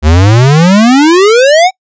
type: exponential sweep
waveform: square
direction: up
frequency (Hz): 72.3 to 775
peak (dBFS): -3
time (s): 0.02-1.71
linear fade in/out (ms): 50
effects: noise-tail reverb RT60 0.1 s tail -26 dB re dry + resampled to 16000 Hz